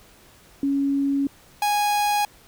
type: tone pair in turn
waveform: sine / 45% pulse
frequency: 278.1 / 827.8 Hz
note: C#4 / G#5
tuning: +6 / -6 cents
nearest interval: octave + perfect fifth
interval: 1888 cents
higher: second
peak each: -19 dBFS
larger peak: neither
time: 0.63-1.27 / 1.62-2.25 s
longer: first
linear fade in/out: 2 ms
effects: pink hiss -52 dBFS RMS until 2.47 s